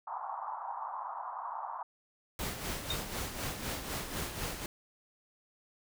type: band-pass noise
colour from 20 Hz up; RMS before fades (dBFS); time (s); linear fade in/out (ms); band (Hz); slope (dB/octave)
white; -40; 0.07-1.83; 5; 770 to 1100; 48
type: noise with tremolo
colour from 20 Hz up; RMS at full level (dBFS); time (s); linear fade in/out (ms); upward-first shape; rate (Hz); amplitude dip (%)
pink; -36; 2.39-4.66; 2; sine; 4; 55
type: tone with exponential decay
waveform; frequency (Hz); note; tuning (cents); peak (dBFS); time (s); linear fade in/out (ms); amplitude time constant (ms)
sine; 3686; A#7; -20; -29; 2.9-3.02; 5; 24
effects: none